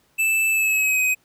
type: tone with pitch glide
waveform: square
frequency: 2637 to 2518 Hz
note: E7 to D#7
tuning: 0 to +20 cents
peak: -18 dBFS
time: 0.18-1.15 s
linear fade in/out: 20 ms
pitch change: -80 cents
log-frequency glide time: 0.5-1 s
effects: pink hiss -62 dBFS RMS until 1.24 s + high-pass 60 Hz 12 dB/octave